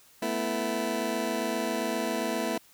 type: chord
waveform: 20% pulse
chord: A suspended second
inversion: none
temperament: just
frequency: 220 / 247.5 / 330 Hz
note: A3 / B3 / E4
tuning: 0 / +4 / +2 cents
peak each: -28 dBFS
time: 0.22-2.58 s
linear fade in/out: 5 ms
effects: white hiss -58 dBFS RMS until 2.73 s